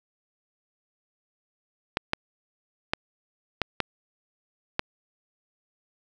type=clicks; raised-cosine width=0.3 ms; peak=-7 dBFS; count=6; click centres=1.971 / 2.134 / 2.935 / 3.617 / 3.803 / 4.794 s; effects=none